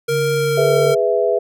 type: tone with pitch glide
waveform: square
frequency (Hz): 466.2 to 456.9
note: A#4 to A#4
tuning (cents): 0 to -35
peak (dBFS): -17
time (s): 0.08-0.95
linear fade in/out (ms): 10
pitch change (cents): -35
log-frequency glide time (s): 0.34-0.78
type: tone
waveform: sine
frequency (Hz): 142.7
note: D3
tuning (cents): -49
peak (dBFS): -21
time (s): 0.08-0.96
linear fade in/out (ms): 50
type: chord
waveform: sine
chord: E major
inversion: first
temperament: just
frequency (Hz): 412 / 494.4 / 659.3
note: G#4 / B4 / E5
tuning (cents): -14 / +2 / 0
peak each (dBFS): -18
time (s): 0.57-1.39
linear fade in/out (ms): 10
effects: none